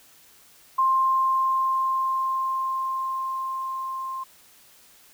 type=tone with level ramp; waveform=sine; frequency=1055 Hz; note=C6; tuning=14 cents sharp; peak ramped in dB=-17 to -29 dBFS; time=0.78-4.24 s; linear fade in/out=10 ms; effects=white hiss -54 dBFS RMS until 5.13 s